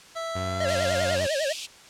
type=tone with pitch glide; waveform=25% pulse; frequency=659.3 to 702.6 Hz; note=E5 to F5; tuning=0 to +10 cents; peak=-26 dBFS; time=0.15-1.17 s; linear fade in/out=20 ms; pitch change=+110 cents; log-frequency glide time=0.36-1.02 s
type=tone; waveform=sawtooth; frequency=92.5 Hz; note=F#2; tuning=in tune; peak=-26 dBFS; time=0.35-1.27 s; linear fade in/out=10 ms
type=tone with vibrato; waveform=square; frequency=587.3 Hz; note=D5; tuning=in tune; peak=-25 dBFS; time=0.6-1.53 s; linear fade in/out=10 ms; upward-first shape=sine; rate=10 Hz; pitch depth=160 cents each way
type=high-pass noise; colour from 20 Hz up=pink; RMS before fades=-33 dBFS; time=0.67-1.67 s; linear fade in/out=20 ms; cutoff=2400 Hz; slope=96 dB/octave
effects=white hiss -49 dBFS RMS until 1.89 s + low-pass 7000 Hz 12 dB/octave